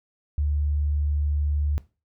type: tone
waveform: sine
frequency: 73.42 Hz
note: D2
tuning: in tune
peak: -21 dBFS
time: 0.38-1.78 s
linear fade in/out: 0 ms
effects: noise-tail reverb RT60 0.3 s tail -18 dB re dry